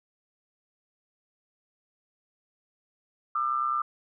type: tone pair together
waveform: sine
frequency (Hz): 1201 / 1330.3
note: D6 / E6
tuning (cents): +38 / +15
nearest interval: major second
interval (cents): 177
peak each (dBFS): -26 / -30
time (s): 3.35-3.82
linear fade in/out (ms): 5
effects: none